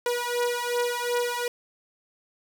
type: beating tone pair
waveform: sawtooth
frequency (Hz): 482.4 / 485.1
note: B4 / B4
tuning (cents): -41 / -31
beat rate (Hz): 2.7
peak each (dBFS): -24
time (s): 0.06-1.48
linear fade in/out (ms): 2
effects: none

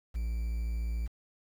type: tone with quantisation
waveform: triangle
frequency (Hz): 57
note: A#1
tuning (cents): -38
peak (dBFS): -28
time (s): 0.14-1.08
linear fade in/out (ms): 20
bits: 9
effects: none

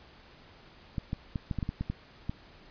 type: clicks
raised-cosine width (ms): 5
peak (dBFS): -19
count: 10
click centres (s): 0.982 / 1.131 / 1.358 / 1.512 / 1.587 / 1.628 / 1.691 / 1.81 / 1.9 / 2.295
effects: pink hiss -55 dBFS RMS until 2.7 s + resampled to 11025 Hz

